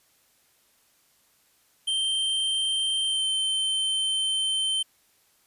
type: tone with pitch glide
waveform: square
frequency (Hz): 3136 to 3100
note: G7 to G7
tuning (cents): 0 to -20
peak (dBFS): -24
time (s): 1.87-4.83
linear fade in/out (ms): 10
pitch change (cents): -20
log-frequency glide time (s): 3.05-3.25
effects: white hiss -64 dBFS RMS until 5.46 s + resampled to 32000 Hz